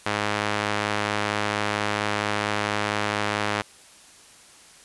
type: tone with band-pass filter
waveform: sawtooth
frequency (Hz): 104.4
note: G#2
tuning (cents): +10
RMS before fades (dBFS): -26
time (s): 0.06-3.62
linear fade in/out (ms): 5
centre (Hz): 1800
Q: 0.63
effects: white hiss -50 dBFS RMS until 4.84 s + resampled to 24000 Hz